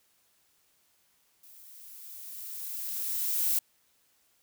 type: noise with level ramp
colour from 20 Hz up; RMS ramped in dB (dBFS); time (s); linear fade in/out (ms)
violet; -54 to -26; 1.43-3.59; 5
effects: white hiss -69 dBFS RMS until 4.42 s